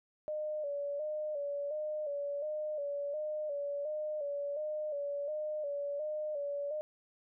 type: tone with vibrato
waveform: sine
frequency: 590 Hz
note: D5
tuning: 8 cents sharp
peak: -34 dBFS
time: 0.28-6.81 s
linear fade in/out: 0 ms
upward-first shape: square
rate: 1.4 Hz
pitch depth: 56 cents each way
effects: none